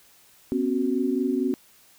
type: chord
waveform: sine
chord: B suspended second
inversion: none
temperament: equal with one note detuned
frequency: 246.9 / 271.3 / 370 Hz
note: B3 / C#4 / F#4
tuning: 0 / -37 / 0 cents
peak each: -26 / -25 / -27 dBFS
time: 0.52-1.54 s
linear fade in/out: 0 ms
effects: white hiss -56 dBFS RMS until 1.98 s